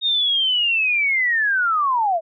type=linear sweep; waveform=sine; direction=down; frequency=3729 to 622.3 Hz; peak=-16 dBFS; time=0.01-2.21 s; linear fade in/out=50 ms; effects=none